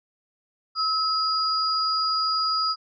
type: tone pair together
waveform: sine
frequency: 1291 / 4874 Hz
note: E6 / D#8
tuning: -37 / -37 cents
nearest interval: octave + major seventh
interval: 2300 cents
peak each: -24 dBFS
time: 0.75-2.76 s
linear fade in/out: 50 ms
effects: none